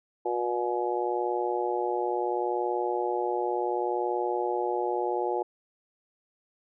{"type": "harmonic tone", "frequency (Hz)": 120.7, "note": "B2", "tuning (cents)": -39, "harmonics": [3, 4, 5, 6, 7], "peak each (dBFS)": [-30, -32, -36, -35, -31], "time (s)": [0.25, 5.43], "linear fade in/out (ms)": 10, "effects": []}